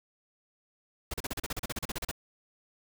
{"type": "noise bursts", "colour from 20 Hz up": "pink", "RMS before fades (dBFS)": -34, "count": 16, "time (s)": [1.11, 2.114], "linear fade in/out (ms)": 5, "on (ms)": 29, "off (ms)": 36, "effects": []}